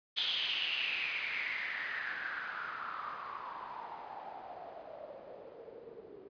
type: noise with low-pass filter sweep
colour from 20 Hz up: blue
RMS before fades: -40 dBFS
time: 0.16-6.29 s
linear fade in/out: 20 ms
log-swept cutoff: 3400 to 390 Hz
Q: 7
effects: resampled to 11025 Hz